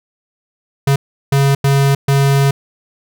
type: tone bursts at uneven times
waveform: square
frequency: 138.59 Hz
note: C#3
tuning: in tune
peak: -10 dBFS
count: 4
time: 0.87-0.96 / 1.32-1.55 / 1.64-1.95 / 2.08-2.51 s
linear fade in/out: 5 ms
effects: none